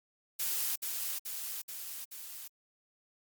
blue noise with echo, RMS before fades -33 dBFS, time 0.39-0.76 s, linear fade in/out 10 ms, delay 430 ms, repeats 4, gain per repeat -3 dB, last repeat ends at 2.48 s, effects Opus 48 kbps

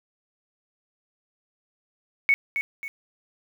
sine tone with echo, 2217 Hz, C#7, in tune, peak -15 dBFS, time 2.29-2.34 s, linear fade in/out 0 ms, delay 270 ms, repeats 2, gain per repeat -8 dB, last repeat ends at 2.88 s, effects 8-bit

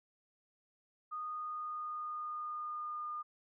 sine tone with pitch glide, 1234 to 1214.9 Hz, D#6 to D#6, -15 to -42 cents, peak -38 dBFS, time 1.11-3.23 s, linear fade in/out 20 ms, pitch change -27 cents, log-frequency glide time 1.24-3.1 s, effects none

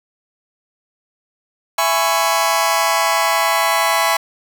sawtooth chord, C# minor seventh, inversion first, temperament just, 665.2 / 831.5 / 997.9 / 1108.7 Hz, E5 / G#5 / B5 / C#6, +16 / +2 / +18 / 0 cents, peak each -16 dBFS, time 1.78-4.17 s, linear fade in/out 5 ms, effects 7-bit

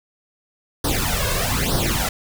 pink noise with flanger, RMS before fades -21 dBFS, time 0.84-2.09 s, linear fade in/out 5 ms, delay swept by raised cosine 0.2 to 1.9 ms, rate 1.1 Hz, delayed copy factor +0.85, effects none

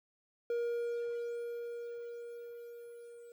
triangle tone with level ramp, 472.9 Hz, A#4, 25 cents sharp, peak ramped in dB -29 to -48 dBFS, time 0.5-3.32 s, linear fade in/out 2 ms, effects 11-bit

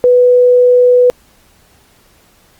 sine tone, 494.5 Hz, B4, 2 cents sharp, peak -4 dBFS, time 0.04-1.1 s, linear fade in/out 0 ms, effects pink hiss -49 dBFS RMS until 2.59 s + Opus 48 kbps

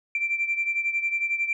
sine beating tone pair, 2349 / 2360 Hz, D7 / D7, 0 / +8 cents, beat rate 11 Hz, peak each -24 / -29 dBFS, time 0.15-1.53 s, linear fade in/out 2 ms, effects tanh soft clip ceiling -16 dBFS

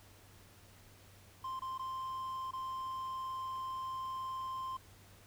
triangle tone with dropouts, 1046.5 Hz, C6, in tune, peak -36 dBFS, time 1.44-4.77 s, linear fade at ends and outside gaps 5 ms, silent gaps 1.594-1.619 / 1.779-1.793 / 2.51-2.533 s, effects added 97 Hz sine -61 dBFS peak until 5.26 s + pink hiss -61 dBFS RMS until 5.26 s

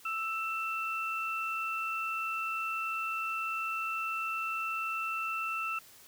sine tone pair together, 1318.5 / 2680 Hz, E6 / E7, 0 / +28 cents, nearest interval octave, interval 1228 cents, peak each -34 / -35 dBFS, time 0.05-5.79 s, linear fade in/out 5 ms, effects white hiss -56 dBFS RMS until 6.07 s

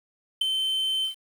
triangle tone with ADSR envelope, 3086 Hz, G7, 28 cents flat, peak -15 dBFS, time 0.41-1.15 s, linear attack 7 ms, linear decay 5 ms, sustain -7 dB, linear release 110 ms, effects 8-bit

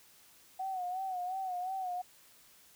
sine tone with vibrato, 742 Hz, F#5, 5 cents sharp, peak -34 dBFS, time 0.59-2.02 s, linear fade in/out 10 ms, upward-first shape sine, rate 2.8 Hz, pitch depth 69 cents each way, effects white hiss -61 dBFS RMS until 2.75 s

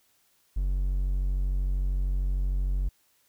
triangle tone, 46.55 Hz, F#1, 11 cents sharp, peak -22 dBFS, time 0.56-2.89 s, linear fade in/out 10 ms, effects white hiss -67 dBFS RMS until 3.28 s

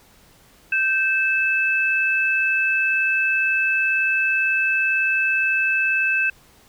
sine tone pair together, 1557 / 2619 Hz, G6 / E7, -12 / -12 cents, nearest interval major sixth, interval 900 cents, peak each -21 / -19 dBFS, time 0.72-6.3 s, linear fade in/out 5 ms, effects pink hiss -53 dBFS RMS until 6.68 s

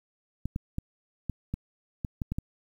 clicks, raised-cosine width 5 ms, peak -18 dBFS, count 9, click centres 0.456 / 0.561 / 0.784 / 1.297 / 1.54 / 2.048 / 2.218 / 2.32 / 2.385 s, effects 9-bit

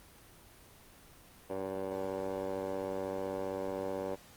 15% pulse tone with band-pass filter, 95.7 Hz, G2, 41 cents flat, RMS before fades -37 dBFS, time 1.49-4.16 s, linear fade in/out 20 ms, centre 580 Hz, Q 7.3, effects pink hiss -57 dBFS RMS until 4.36 s + Opus 24 kbps

